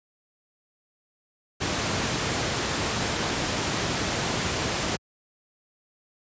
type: noise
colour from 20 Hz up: pink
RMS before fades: -26 dBFS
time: 1.6-4.97 s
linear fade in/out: 20 ms
effects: high-pass 80 Hz 12 dB/octave + resampled to 16000 Hz